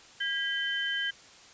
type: tone cluster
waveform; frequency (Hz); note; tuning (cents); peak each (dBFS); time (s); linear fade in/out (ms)
sine; 1622 / 1962 / 3076; G#6 / B6 / G7; -41 / -12 / -33; -31 / -38 / -32; 0.2-1.11; 10
effects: white hiss -53 dBFS RMS until 1.53 s + resampled to 16000 Hz